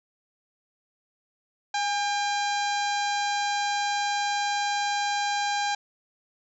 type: harmonic tone with a mistuned harmonic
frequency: 800 Hz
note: G5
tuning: 35 cents sharp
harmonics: 1 / 2 / 3 / 4 / 5 / 6 / 7 / 8 / 9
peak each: -26 / -32 / -36 / -39 / -35 / -41 / -41 / -42 / -43 dBFS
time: 1.74-5.75 s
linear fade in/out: 5 ms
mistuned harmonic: 1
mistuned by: +42 cents
effects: none